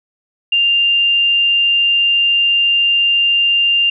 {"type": "tone", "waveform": "sine", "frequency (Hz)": 2794, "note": "F7", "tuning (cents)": 0, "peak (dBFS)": -10, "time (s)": [0.52, 3.9], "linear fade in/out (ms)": 5, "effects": []}